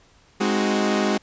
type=chord; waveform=sawtooth; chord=Ab dominant seventh; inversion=none; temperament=equal; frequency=207.7 / 261.6 / 311.1 / 370 Hz; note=Ab3 / C4 / Eb4 / Gb4; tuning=0 / 0 / 0 / 0 cents; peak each=-18 / -24 / -24 / -21 dBFS; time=0.4-1.18 s; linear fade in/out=10 ms; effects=pink hiss -56 dBFS RMS until 1.22 s + resampled to 16000 Hz